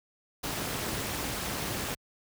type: noise with amplitude modulation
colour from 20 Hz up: pink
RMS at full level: -30 dBFS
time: 0.43-1.95 s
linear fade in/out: 10 ms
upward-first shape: sine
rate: 252 Hz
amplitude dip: 70%
effects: high-pass 60 Hz 12 dB/octave